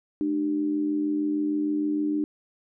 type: tone with amplitude modulation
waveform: sine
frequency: 300 Hz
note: D4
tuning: 37 cents sharp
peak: -20 dBFS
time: 0.21-2.24 s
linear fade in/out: 0 ms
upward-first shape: sine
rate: 86.5 Hz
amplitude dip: 60%
effects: none